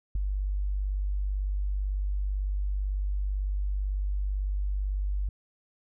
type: tone with ADSR envelope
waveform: sine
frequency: 49 Hz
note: G1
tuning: in tune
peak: -22 dBFS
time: 0.15-5.29 s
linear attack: 5 ms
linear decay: 5 ms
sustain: -4 dB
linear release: 4 ms
effects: none